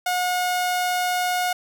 sawtooth tone, 723 Hz, F#5, 40 cents flat, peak -17 dBFS, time 0.06-1.53 s, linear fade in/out 5 ms, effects none

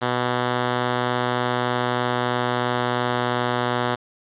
5% pulse tone with pitch glide, 123.47 to 122.62 Hz, B2 to B2, 0 to -12 cents, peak -9 dBFS, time 0.01-3.96 s, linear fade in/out 20 ms, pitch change -12 cents, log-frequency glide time 1.16-3.62 s, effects resampled to 8000 Hz + 8-bit

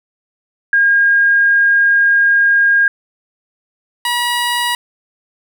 sine / 15% pulse tone pair in turn, 1621 / 963.9 Hz, G#6 / B5, -42 / -42 cents, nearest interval major sixth, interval 900 cents, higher first, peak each -8 dBFS, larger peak neither, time 0.73-2.88 / 4.05-4.75 s, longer first, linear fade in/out 2 ms, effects none

